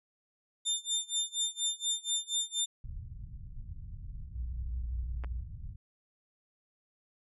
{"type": "tone with tremolo", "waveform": "25% pulse", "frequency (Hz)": 3598, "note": "A7", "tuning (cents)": 38, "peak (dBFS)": -24, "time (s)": [0.65, 2.66], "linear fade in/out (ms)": 20, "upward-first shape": "sine", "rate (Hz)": 4.2, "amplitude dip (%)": 95}
{"type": "low-pass noise", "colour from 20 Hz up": "pink", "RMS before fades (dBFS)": -43, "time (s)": [2.84, 5.76], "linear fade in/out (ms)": 5, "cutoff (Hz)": 120, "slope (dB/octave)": 24}
{"type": "tone with pitch glide", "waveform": "sine", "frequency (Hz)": [60.9, 59.96], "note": ["B1", "A#1"], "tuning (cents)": [-24, 49], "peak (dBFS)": -34, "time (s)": [4.35, 5.41], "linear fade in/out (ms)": 5, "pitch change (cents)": -27, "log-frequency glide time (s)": [4.72, 4.9]}
{"type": "clicks", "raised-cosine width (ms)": 0.5, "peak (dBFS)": -30, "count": 2, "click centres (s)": [5.238, 5.245]}
{"effects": ["resampled to 32000 Hz"]}